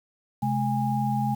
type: tone cluster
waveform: sine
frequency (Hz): 130.8 / 213 / 818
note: C3 / G#3 / G#5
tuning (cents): 0 / +44 / -26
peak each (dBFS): -27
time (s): 0.42-1.35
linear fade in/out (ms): 10
effects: 8-bit